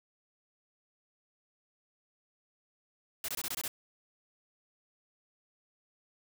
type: noise bursts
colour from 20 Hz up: white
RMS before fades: -36 dBFS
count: 7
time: 3.24-3.68 s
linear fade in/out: 2 ms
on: 44 ms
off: 22 ms
effects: none